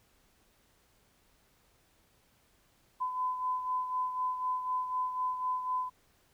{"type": "beating tone pair", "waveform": "sine", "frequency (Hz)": [1011, 1015], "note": ["B5", "B5"], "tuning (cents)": [40, 47], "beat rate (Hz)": 4, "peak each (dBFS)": [-31, -39], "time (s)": [3, 5.9], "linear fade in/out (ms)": 20, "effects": ["pink hiss -68 dBFS RMS until 6.33 s"]}